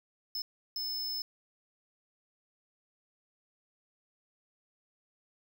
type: tone bursts at uneven times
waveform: square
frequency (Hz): 5230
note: E8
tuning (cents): -15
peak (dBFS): -34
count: 2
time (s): 0.35-0.42 / 0.76-1.22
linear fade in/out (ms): 2
effects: 10-bit

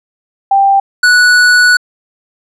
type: tone pair in turn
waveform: sine / square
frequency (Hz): 788 / 1474.3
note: G5 / F#6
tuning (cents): +9 / -7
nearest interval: major seventh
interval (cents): 1084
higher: second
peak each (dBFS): -5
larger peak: neither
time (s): 0.51-0.8 / 1.03-1.77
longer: second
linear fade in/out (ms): 5
effects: low-pass 8000 Hz 12 dB/octave

